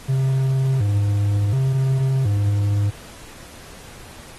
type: tone with vibrato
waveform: triangle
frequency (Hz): 116.54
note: A#2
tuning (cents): 0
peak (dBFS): -14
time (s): 0.08-2.91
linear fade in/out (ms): 20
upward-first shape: square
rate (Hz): 0.69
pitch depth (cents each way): 230
effects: pink hiss -42 dBFS RMS until 4.38 s + AAC 32 kbps